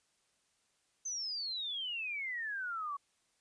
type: exponential sweep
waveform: sine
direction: down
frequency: 6272 to 1108.7 Hz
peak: -36 dBFS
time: 1.05-2.97 s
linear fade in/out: 10 ms
effects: white hiss -75 dBFS RMS until 3.4 s + resampled to 22050 Hz